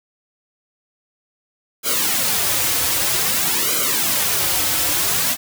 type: noise with flanger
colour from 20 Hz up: white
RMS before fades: -19 dBFS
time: 1.83-5.37 s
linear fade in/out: 50 ms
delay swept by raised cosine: 1.1 to 5 ms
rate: 0.52 Hz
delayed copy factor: -1
effects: none